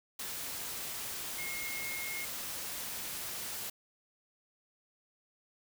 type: tone in noise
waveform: sine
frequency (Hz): 2151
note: C7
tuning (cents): +47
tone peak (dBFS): -39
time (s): 1.38-2.25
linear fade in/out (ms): 5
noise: white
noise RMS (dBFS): -40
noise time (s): 0.19-3.7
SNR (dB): -2
effects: none